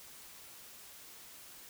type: silence
effects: white hiss -53 dBFS RMS until 1.69 s